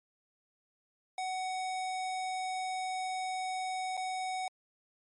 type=tone with dropouts; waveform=square; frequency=747 Hz; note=F#5; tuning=16 cents sharp; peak=-34 dBFS; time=1.18-4.48 s; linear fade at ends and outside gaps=2 ms; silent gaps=3.969-3.975 s; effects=MP3 48 kbps